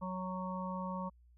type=harmonic tone; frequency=185 Hz; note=F#3; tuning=in tune; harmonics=1 / 3 / 5 / 6; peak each=-39 / -45 / -43 / -44 dBFS; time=0.01-1.1 s; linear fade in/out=20 ms; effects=added 60 Hz sine -60 dBFS peak until 1.37 s